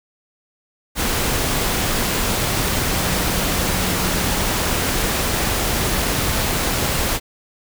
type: tone in noise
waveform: sine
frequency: 185 Hz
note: F#3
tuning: in tune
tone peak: -28 dBFS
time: 2.85-4.48 s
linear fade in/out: 50 ms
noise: pink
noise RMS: -20 dBFS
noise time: 0.95-7.2 s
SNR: -11 dB
effects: none